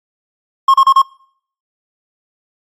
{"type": "tone bursts", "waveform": "triangle", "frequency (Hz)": 1077, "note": "C6", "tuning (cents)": 50, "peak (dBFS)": -3, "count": 4, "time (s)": [0.68, 1.019], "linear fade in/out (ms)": 5, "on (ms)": 60, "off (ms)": 33, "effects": ["noise-tail reverb RT60 0.6 s tail -24 dB re dry", "AAC 64 kbps"]}